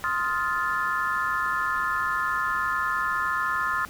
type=chord; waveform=sine; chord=F dominant seventh; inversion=second; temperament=just; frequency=1047.7 / 1257.2 / 1396.9 / 1746.1 Hz; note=C6 / Eb6 / F6 / A6; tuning=+2 / +18 / 0 / -14 cents; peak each=-29 dBFS; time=0.04-3.85 s; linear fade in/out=0 ms; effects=pink hiss -45 dBFS RMS until 3.89 s